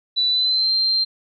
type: tone with pitch glide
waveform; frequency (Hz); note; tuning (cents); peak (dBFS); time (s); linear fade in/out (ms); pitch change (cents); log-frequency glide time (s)
sine; 3967 to 4157; B7 to C8; +7 to -12; -16; 0.16-1.05; 20; +81; 0.29-0.72
effects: none